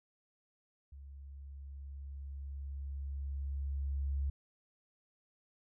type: tone with level ramp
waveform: sine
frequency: 69.3 Hz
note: C#2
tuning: in tune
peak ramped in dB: -48 to -31 dBFS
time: 0.92-4.3 s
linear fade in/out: 5 ms
effects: none